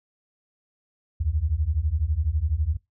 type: beating tone pair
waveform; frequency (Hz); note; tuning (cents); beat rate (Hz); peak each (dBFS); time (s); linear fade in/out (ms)
sine; 70.7 / 82.7; C#2 / E2; +35 / +6; 12; -25 / -24; 1.2-2.77; 10
effects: noise-tail reverb RT60 0.2 s tail -22 dB re dry